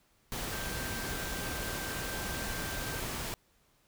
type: tone in noise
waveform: sine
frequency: 1568 Hz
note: G6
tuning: in tune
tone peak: -43 dBFS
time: 0.52-3 s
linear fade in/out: 0 ms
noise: pink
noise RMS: -37 dBFS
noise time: 0.32-3.34 s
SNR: -9 dB
effects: pink hiss -69 dBFS RMS until 3.87 s